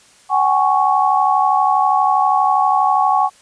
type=chord; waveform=sine; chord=F# suspended second; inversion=none; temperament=equal with one note detuned; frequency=758.2 / 830.6 / 1108.7 Hz; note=F#5 / G#5 / C#6; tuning=+42 / 0 / 0 cents; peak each=-16 dBFS; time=0.29-3.3 s; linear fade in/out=50 ms; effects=white hiss -49 dBFS RMS until 3.41 s + resampled to 22050 Hz